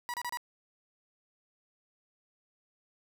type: tone bursts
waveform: 30% pulse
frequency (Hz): 969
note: B5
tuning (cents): -33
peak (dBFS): -31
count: 4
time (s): 0.09-0.372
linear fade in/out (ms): 0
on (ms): 48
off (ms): 30
effects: 10-bit